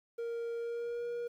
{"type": "tone with pitch glide", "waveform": "triangle", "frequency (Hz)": [466.2, 476], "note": ["A#4", "A#4"], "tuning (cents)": [0, 36], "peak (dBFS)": -33, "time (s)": [0.18, 1.28], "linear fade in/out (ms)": 10, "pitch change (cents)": 36, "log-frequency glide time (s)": [0.57, 1.04], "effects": ["11-bit"]}